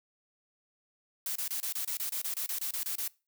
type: noise bursts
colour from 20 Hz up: blue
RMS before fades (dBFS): -34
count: 15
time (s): 1.26-3.078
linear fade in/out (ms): 2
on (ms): 96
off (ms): 27
effects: noise-tail reverb RT60 0.3 s tail -23 dB re dry